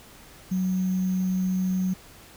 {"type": "tone with sample-and-hold", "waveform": "sine", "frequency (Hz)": 185.7, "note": "F#3", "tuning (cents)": 7, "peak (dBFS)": -22, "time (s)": [0.51, 1.94], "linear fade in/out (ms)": 10, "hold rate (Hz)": 6300, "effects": ["pink hiss -49 dBFS RMS until 2.36 s"]}